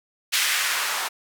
blue noise with band-pass filter sweep, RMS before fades -24 dBFS, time 0.32-1.09 s, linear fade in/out 20 ms, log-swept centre 2300 to 940 Hz, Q 1.3, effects none

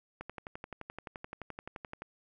click train, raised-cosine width 0.5 ms, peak -26 dBFS, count 22, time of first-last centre 0.21-2.02 s, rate 11.6 Hz, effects none

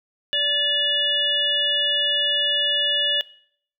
harmonic tone, 580 Hz, D5, 22 cents flat, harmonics 1 / 3 / 5 / 6, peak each -31 / -28 / -22 / -24 dBFS, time 0.33-3.21 s, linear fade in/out 0 ms, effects noise-tail reverb RT60 0.6 s tail -19 dB re dry

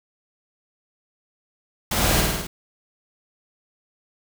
pink noise with echo, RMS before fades -23 dBFS, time 1.91-2.21 s, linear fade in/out 5 ms, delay 52 ms, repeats 5, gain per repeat -2 dB, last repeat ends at 2.47 s, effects none

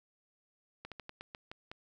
slowing click train, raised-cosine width 0.3 ms, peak -28 dBFS, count 8, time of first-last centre 0.85-1.715 s, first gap 67 ms, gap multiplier 1.2, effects none

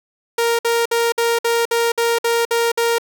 sawtooth tone bursts, 466.2 Hz, A#4, in tune, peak -11 dBFS, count 10, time 0.38-2.984 s, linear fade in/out 5 ms, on 210 ms, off 56 ms, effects none

